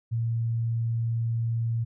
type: tone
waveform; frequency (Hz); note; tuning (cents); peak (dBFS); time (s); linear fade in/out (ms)
sine; 115.3; A#2; -19; -24; 0.11-1.85; 20
effects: none